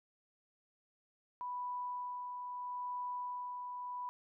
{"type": "tone with tremolo", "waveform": "sine", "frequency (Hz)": 987.8, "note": "B5", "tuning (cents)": 0, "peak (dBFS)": -37, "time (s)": [1.41, 4.09], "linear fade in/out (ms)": 0, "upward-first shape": "sine", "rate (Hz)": 0.77, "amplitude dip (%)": 35, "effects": []}